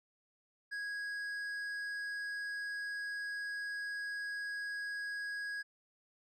sine tone with tanh clipping, 1654 Hz, G#6, 8 cents flat, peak -39 dBFS, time 0.71-5.63 s, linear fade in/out 20 ms, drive 8 dB, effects none

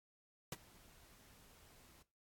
pink noise with ADSR envelope, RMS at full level -42 dBFS, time 0.52-2.03 s, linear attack 3 ms, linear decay 30 ms, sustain -22 dB, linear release 11 ms, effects noise-tail reverb RT60 0.3 s tail -18 dB re dry + AAC 64 kbps

